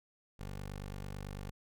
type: tone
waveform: 15% pulse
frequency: 49.03 Hz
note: G1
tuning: 1 cent sharp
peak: -35 dBFS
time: 0.39-1.51 s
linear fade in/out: 10 ms
effects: none